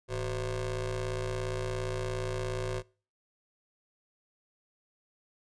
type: ring-modulated tone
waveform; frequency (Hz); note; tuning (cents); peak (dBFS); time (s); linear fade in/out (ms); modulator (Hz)
25% pulse; 134.8; C#3; -48; -25; 0.08-2.83; 50; 241
effects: noise-tail reverb RT60 0.4 s tail -24 dB re dry + resampled to 22050 Hz